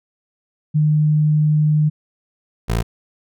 sine / 20% pulse tone pair in turn, 152 / 56.94 Hz, D#3 / A#1, -40 / -40 cents, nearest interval octave + perfect fourth, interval 1700 cents, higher first, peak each -12 dBFS, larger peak neither, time 0.74-1.9 / 2.68-2.83 s, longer first, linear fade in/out 20 ms, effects none

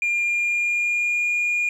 sine tone with pitch glide, 2402 to 2427 Hz, D7 to D#7, +38 to -44 cents, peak -17 dBFS, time 0.02-1.69 s, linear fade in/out 2 ms, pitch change +18 cents, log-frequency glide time 0.16-1.28 s, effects tanh soft clip ceiling -18 dBFS + 9-bit

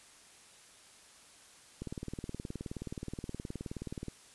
click train, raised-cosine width 3 ms, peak -26 dBFS, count 44, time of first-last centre 1.82-4.083 s, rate 19 Hz, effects white hiss -58 dBFS RMS until 4.34 s + resampled to 24000 Hz

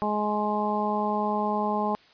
harmonic tone, 209.9 Hz, G#3, 19 cents sharp, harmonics 1 / 2 / 3 / 4 / 5, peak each -29 / -32 / -32 / -28 / -31 dBFS, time 0.02-1.95 s, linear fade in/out 0 ms, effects white hiss -56 dBFS RMS until 2.13 s + resampled to 11025 Hz

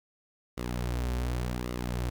sawtooth tone with flanger, 61 Hz, B1, 21 cents flat, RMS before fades -32 dBFS, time 0.57-2.1 s, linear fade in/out 10 ms, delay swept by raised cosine 1.2 to 6.3 ms, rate 0.88 Hz, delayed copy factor -0.65, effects 9-bit

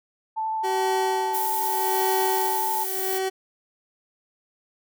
sine tone with vibrato, 880 Hz, A5, in tune, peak -24 dBFS, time 0.36-2.85 s, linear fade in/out 20 ms, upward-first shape sine, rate 12 Hz, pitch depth 10 cents each way
30% pulse tone with tremolo, 380 Hz, F#4, 46 cents sharp, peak -20 dBFS, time 0.63-3.3 s, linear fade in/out 20 ms, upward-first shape sine, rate 0.82 Hz, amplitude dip 80%
violet noise, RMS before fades -29 dBFS, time 1.33-3.19 s, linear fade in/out 20 ms
effects none

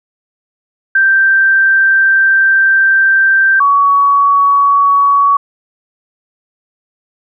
sine tone pair in turn, 1568 / 1125.5 Hz, G6 / C#6, 0 / +26 cents, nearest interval tritone, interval 574 cents, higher first, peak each -6 dBFS, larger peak neither, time 0.95-3.6 / 3.6-5.37 s, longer first, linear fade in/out 5 ms, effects none

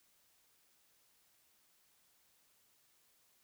silence, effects white hiss -72 dBFS RMS until 3.43 s

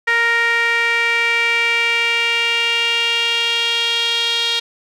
sawtooth tone with band-pass filter sweep, 466.2 Hz, A#4, in tune, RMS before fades -17 dBFS, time 0.07-4.6 s, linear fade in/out 10 ms, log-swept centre 1900 to 3500 Hz, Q 4.4, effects none

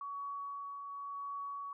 sine tone with tremolo, 1126 Hz, C#6, 27 cents sharp, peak -38 dBFS, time 0.01-1.73 s, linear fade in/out 2 ms, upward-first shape triangle, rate 0.92 Hz, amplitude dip 40%, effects none

